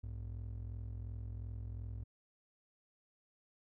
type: ring-modulated tone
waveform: triangle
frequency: 81.8 Hz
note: E2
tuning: 13 cents flat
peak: -36 dBFS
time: 0.03-2.04 s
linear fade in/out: 10 ms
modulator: 21.4 Hz
effects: none